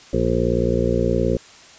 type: harmonic tone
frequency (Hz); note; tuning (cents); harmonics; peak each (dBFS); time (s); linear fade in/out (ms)
59; A#1; +22; 1 / 2 / 3 / 4 / 6 / 7 / 8 / 9; -25 / -25 / -25 / -25 / -25 / -25 / -25 / -25; 0.13-1.37; 5
effects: white hiss -45 dBFS RMS until 1.78 s + resampled to 16000 Hz